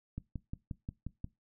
click train, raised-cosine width 5 ms, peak -26 dBFS, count 7, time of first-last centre 0.18-1.244 s, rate 5.64 Hz, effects noise-tail reverb RT60 0.2 s tail -20 dB re dry

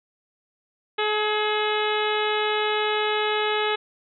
harmonic tone with a mistuned harmonic, 425.6 Hz, G#4, 42 cents sharp, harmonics 1 / 2 / 3 / 4 / 5 / 6 / 7 / 8 / 9, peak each -25 / -28 / -30 / -31 / -32 / -33 / -33 / -34 / -35 dBFS, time 0.98-3.76 s, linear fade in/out 10 ms, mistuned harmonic 4, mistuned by -29 cents, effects none

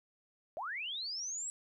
sine linear sweep, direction up, 566 to 7902 Hz, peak -37 dBFS, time 0.57-1.5 s, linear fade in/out 0 ms, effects 13-bit

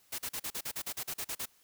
white noise bursts, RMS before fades -37 dBFS, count 13, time 0.12-1.458 s, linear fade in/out 10 ms, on 66 ms, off 40 ms, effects white hiss -66 dBFS RMS until 1.63 s

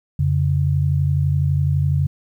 sine tone pair together, 89.04 / 141 Hz, F2 / C#3, +34 / +30 cents, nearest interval minor sixth, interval 796 cents, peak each -19 / -17 dBFS, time 0.19-2.07 s, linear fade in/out 5 ms, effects 9-bit

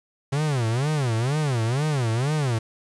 45% pulse tone with vibrato, 131.3 Hz, C3, 6 cents sharp, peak -21 dBFS, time 0.32-2.59 s, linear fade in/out 10 ms, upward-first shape sine, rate 2.1 Hz, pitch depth 290 cents each way, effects resampled to 24000 Hz + 8-bit

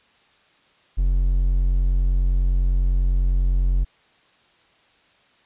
triangle tone, 45 Hz, F#1, 47 cents flat, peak -14 dBFS, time 0.97-3.85 s, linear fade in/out 20 ms, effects white hiss -58 dBFS RMS until 5.45 s + resampled to 8000 Hz

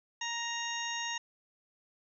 harmonic tone, 935 Hz, A#5, 5 cents sharp, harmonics 1 / 2 / 3 / 4 / 6 / 7, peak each -40 / -39 / -40 / -42 / -45 / -42 dBFS, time 0.21-1.18 s, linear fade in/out 5 ms, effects none

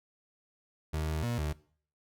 30% pulse tone with pitch steps, 77.7 / 78.2 / 119.2 / 75.7 Hz, D#2 / D#2 / A#2 / D#2, -2 / +9 / +39 / -47 cents, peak -28 dBFS, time 0.93-1.53 s, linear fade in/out 10 ms, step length 150 ms, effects noise-tail reverb RT60 0.5 s tail -20 dB re dry

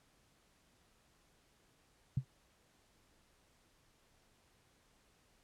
sine tone with exponential decay, 130.81 Hz, C3, in tune, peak -26 dBFS, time 2.17-2.25 s, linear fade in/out 5 ms, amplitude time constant 16 ms, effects pink hiss -71 dBFS RMS until 5.43 s + low-pass 11000 Hz 12 dB/octave

